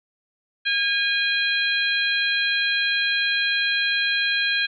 harmonic tone with a mistuned harmonic, 813 Hz, G#5, 37 cents flat, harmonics 2 / 3 / 4 / 5, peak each -23 / -25 / -26 / -27 dBFS, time 0.65-4.67 s, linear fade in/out 20 ms, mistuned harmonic 3, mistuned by +17 cents, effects none

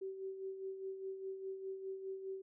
sine tone with tremolo, 383.9 Hz, G4, 36 cents flat, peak -39 dBFS, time 0.01-2.42 s, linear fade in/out 10 ms, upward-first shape sine, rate 4.9 Hz, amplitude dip 55%, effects none

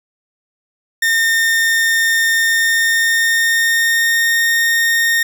40% pulse tone with pitch glide, 1821 to 1841.1 Hz, A#6 to A#6, -41 to -22 cents, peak -11 dBFS, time 1.02-5.23 s, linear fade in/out 5 ms, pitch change +19 cents, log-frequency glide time 2.33-4.39 s, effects none

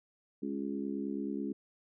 harmonic tone with a mistuned harmonic, 69.3 Hz, C#2, in tune, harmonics 3 / 4 / 5 / 6, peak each -38 / -37 / -41 / -44 dBFS, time 0.42-1.53 s, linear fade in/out 10 ms, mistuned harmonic 6, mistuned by -18 cents, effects none

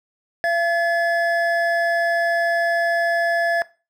triangle tone pair together, 680 / 1713.5 Hz, F5 / A6, -46 / -46 cents, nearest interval octave + major third, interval 1600 cents, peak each -18 dBFS, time 0.44-3.62 s, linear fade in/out 0 ms, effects noise-tail reverb RT60 0.3 s tail -19 dB re dry

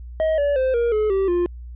triangle tone with pitch steps, 633 / 573.8 / 520.1 / 471.5 / 427.4 / 387.4 / 351.2 Hz, D#5 / D5 / C5 / A#4 / G#4 / G4 / F4, +30 / -40 / -10 / +20 / +50 / -20 / +10 cents, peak -15 dBFS, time 0.2-1.46 s, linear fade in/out 0 ms, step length 180 ms, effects added 60 Hz sine -33 dBFS peak until 1.75 s + resampled to 8000 Hz

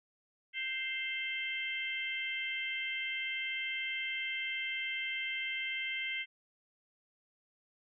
harmonic tone with a mistuned harmonic, 523.3 Hz, C5, in tune, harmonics 3 / 4 / 5 / 6, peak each -46 / -36 / -43 / -41 dBFS, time 0.53-6.26 s, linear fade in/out 50 ms, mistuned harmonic 5, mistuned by +31 cents, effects none

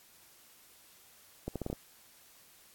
accelerating click train, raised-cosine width 2 ms, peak -22 dBFS, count 6, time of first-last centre 1.48-1.729 s, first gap 77 ms, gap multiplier 0.78, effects white hiss -60 dBFS RMS until 2.74 s + AAC 64 kbps

